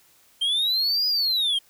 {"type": "linear two-way sweep", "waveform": "triangle", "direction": "up then down", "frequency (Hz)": [3136, 4974, 3136], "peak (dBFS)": -19, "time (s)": [0.41, 1.59], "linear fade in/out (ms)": 10, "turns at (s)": 1.07, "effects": ["white hiss -58 dBFS RMS until 1.69 s"]}